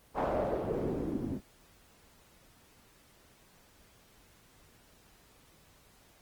white noise with low-pass filter sweep, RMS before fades -33 dBFS, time 0.14-1.41 s, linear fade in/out 50 ms, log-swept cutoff 850 to 220 Hz, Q 2.2, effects pink hiss -62 dBFS RMS until 6.21 s + Opus 24 kbps

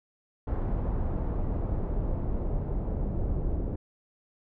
brown noise with low-pass filter sweep, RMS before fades -29 dBFS, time 0.47-3.76 s, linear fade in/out 5 ms, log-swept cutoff 950 to 540 Hz, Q 1, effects none

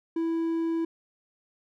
triangle tone, 329.6 Hz, E4, in tune, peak -23 dBFS, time 0.16-0.85 s, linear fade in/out 5 ms, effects none

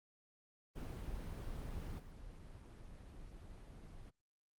brown noise with level steps, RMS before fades -44 / -53 dBFS, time 0.75-4.11 s, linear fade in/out 20 ms, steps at 1.98 s, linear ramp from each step 20 ms, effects Opus 24 kbps

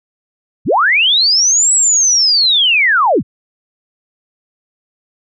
sine linear two-way sweep, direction up then down, 59.2 to 7902 to 59.2 Hz, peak -8 dBFS, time 0.65-3.23 s, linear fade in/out 50 ms, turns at 1.73 s, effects none

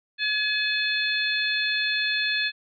harmonic tone with a mistuned harmonic, 850 Hz, G#5, 40 cents sharp, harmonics 2 / 3 / 4 / 5, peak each -26 / -28 / -29 / -30 dBFS, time 0.18-2.52 s, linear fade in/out 50 ms, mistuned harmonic 4, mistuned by +42 cents, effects none

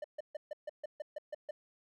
triangle tone bursts, 601 Hz, D5, 40 cents sharp, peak -35 dBFS, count 10, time 0.02-1.51 s, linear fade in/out 5 ms, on 23 ms, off 140 ms, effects none

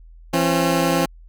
15% pulse tone pair together, 169.77 / 269.5 Hz, F3 / C#4, -49 / -49 cents, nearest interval minor sixth, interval 800 cents, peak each -13 dBFS, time 0.33-1.06 s, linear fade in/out 10 ms, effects added 41 Hz sine -41 dBFS peak until 1.28 s

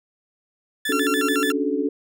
30% pulse tone with vibrato, 1543 Hz, G6, 28 cents flat, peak -20 dBFS, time 0.85-1.52 s, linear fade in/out 5 ms, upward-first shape square, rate 6.9 Hz, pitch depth 210 cents each way
sine chord, D major seventh, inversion third, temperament equal with one note detuned, 277.2 / 293.7 / 370 / 433.2 Hz, C#4 / D4 / F#4 / A4, 0 / 0 / 0 / -27 cents, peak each -25 / -25 / -29 / -25 dBFS, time 0.89-1.89 s, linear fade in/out 5 ms
effects none

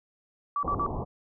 sine tone bursts, 1152 Hz, D6, 34 cents flat, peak -25 dBFS, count 3, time 0.56-0.864 s, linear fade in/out 2 ms, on 70 ms, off 47 ms
pink low-pass noise, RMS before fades -33 dBFS, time 0.63-1.05 s, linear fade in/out 20 ms, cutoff 1100 Hz, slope 96 dB/octave
effects none

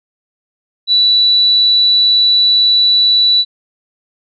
sine tone, 3951 Hz, B7, in tune, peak -7 dBFS, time 0.87-3.45 s, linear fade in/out 50 ms, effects none

